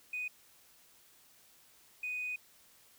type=tone bursts at uneven times; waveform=sine; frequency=2489 Hz; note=D#7; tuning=in tune; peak=-34 dBFS; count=2; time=0.13-0.28 / 2.03-2.36 s; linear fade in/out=5 ms; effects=tanh soft clip ceiling -31 dBFS + white hiss -63 dBFS RMS until 2.98 s